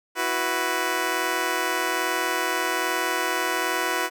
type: chord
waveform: 10% pulse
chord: E suspended second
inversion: none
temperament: just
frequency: 329.6 / 370.8 / 494.4 Hz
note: E4 / F#4 / B4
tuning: 0 / +4 / +2 cents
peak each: -21 / -19 / -21 dBFS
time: 0.15-4.1 s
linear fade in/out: 50 ms
effects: none